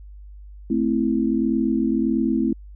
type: chord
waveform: sine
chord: A minor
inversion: none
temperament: equal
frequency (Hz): 220 / 261.6 / 329.6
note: A3 / C4 / E4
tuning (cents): 0 / 0 / 0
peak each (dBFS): -22 / -22 / -23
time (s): 0.7-2.53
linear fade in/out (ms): 5
effects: added 50 Hz sine -38 dBFS peak until 2.75 s